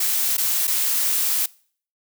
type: noise with dropouts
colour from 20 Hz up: blue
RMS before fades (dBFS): -21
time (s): 0-1.46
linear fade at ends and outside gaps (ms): 5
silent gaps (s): 0.369-0.379 / 0.671-0.676
effects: noise-tail reverb RT60 0.5 s tail -23 dB re dry